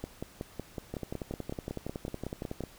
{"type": "two click trains", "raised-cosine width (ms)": 2, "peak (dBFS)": [-22, -22], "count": [15, 19], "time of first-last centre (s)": [[0.04, 2.637], [0.94, 2.607]], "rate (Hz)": [5.39, 10.8], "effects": ["pink hiss -55 dBFS RMS until 2.78 s"]}